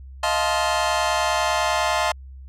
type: chord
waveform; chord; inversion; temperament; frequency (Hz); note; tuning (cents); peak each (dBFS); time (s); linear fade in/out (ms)
sawtooth; F dominant seventh; third; just; 628.6 / 698.5 / 873.1 / 1047.7; Eb5 / F5 / A5 / C6; +18 / 0 / -14 / +2; -21; 0.23-2.12; 5
effects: added 66 Hz sine -37 dBFS peak until 2.48 s + low-pass 8000 Hz 12 dB/octave